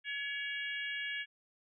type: harmonic tone with a mistuned harmonic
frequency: 565 Hz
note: C#5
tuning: 33 cents sharp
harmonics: 3 / 4 / 5 / 6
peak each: -39 / -41 / -43 / -45 dBFS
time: 0.04-1.26 s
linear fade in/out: 50 ms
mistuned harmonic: 6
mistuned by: -45 cents
effects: none